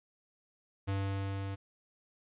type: tone with level ramp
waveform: square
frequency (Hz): 98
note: G2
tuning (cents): 0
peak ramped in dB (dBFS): -31 to -37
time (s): 0.87-1.56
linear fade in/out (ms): 20
effects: resampled to 8000 Hz + 12-bit